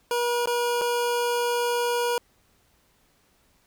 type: tone with dropouts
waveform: 25% pulse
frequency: 480.2 Hz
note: B4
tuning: 49 cents flat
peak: -19 dBFS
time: 0.11-2.18 s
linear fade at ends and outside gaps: 1 ms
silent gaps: 0.458-0.473 / 0.813-0.817 s
effects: pink hiss -64 dBFS RMS until 3.66 s